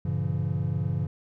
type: chord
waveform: triangle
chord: G diminished seventh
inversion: none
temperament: just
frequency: 98 / 117.6 / 141.12 / 169.34 Hz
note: G2 / Bb2 / Db3 / Fb3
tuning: 0 / +16 / +31 / +47 cents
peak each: -28 / -31 / -27 / -30 dBFS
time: 0.05-1.07 s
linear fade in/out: 5 ms
effects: none